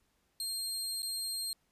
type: tone with dropouts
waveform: 25% pulse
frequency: 4204 Hz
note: C8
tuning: 7 cents sharp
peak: -30 dBFS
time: 0.4-1.53 s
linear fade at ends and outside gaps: 1 ms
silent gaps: 1.021-1.029 s
effects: pink hiss -75 dBFS RMS until 1.71 s + resampled to 32000 Hz